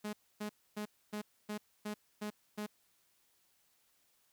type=tone bursts; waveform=sawtooth; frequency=210 Hz; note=G#3; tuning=19 cents sharp; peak=-34 dBFS; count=8; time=0.04-2.666 s; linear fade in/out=10 ms; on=92 ms; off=270 ms; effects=white hiss -73 dBFS RMS until 4.32 s